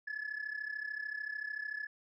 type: tone with amplitude modulation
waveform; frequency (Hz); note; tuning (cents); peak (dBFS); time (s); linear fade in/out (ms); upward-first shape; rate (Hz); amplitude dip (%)
sine; 1713; A6; -47; -32; 0.07-1.87; 10; sine; 33.5; 85
effects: tanh soft clip ceiling -33 dBFS